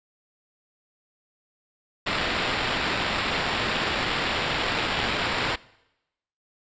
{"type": "noise with sample-and-hold", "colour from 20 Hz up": "blue", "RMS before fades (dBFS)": -26, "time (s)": [2.06, 5.56], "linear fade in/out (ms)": 10, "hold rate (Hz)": 6300, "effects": ["noise-tail reverb RT60 0.9 s tail -22 dB re dry", "resampled to 16000 Hz"]}